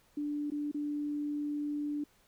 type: tone with dropouts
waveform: sine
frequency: 293.7 Hz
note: D4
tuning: in tune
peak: -32 dBFS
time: 0.17-2.04 s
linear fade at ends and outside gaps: 5 ms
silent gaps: 0.503-0.518 / 0.715-0.744 s
effects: pink hiss -67 dBFS RMS until 2.27 s